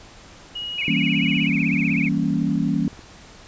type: tone with pitch glide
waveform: sine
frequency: 2898 to 2918 Hz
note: F#7 to F#7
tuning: -37 to -25 cents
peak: -27 dBFS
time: 0.55-1.48 s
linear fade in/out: 10 ms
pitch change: +12 cents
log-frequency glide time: 0.97-1.35 s
type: tone with vibrato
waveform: sine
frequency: 2368 Hz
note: D7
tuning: 14 cents sharp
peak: -23 dBFS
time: 0.78-2.09 s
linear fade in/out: 5 ms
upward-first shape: triangle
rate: 16 Hz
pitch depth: 200 cents each way
type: chord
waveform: sine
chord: E diminished seventh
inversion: none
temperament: equal with one note detuned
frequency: 164.15 / 196 / 233.1 / 277.2 Hz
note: E3 / G3 / Bb3 / Db4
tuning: -7 / 0 / 0 / 0 cents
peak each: -24 dBFS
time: 0.88-2.88 s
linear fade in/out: 2 ms
type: click train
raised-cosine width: 3 ms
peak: -30 dBFS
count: 30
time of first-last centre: 1.18-2.992 s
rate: 16 Hz
effects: pink hiss -45 dBFS RMS until 3.47 s + resampled to 16000 Hz